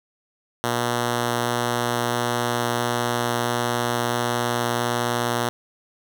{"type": "tone", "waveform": "5% pulse", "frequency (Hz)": 119.9, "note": "A#2", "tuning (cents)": 49, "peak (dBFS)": -10, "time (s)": [0.64, 5.49], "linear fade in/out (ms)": 0, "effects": []}